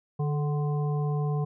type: harmonic tone with a mistuned harmonic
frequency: 148.7 Hz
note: D3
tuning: 22 cents sharp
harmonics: 1 / 3 / 5 / 7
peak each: -25 / -35 / -39 / -42 dBFS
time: 0.19-1.45 s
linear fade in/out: 10 ms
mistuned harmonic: 3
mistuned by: -45 cents
effects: none